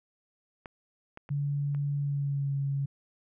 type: clicks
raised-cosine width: 0.5 ms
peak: -26 / -28 / -32 / -34 dBFS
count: 4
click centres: 0.658 / 1.174 / 1.291 / 1.748 s
type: tone with pitch glide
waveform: sine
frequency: 143 to 139.09 Hz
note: D3 to C#3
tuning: -46 to +6 cents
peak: -27 dBFS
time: 1.3-2.86 s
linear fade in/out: 10 ms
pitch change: -48 cents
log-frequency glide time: 1.97-2.55 s
effects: none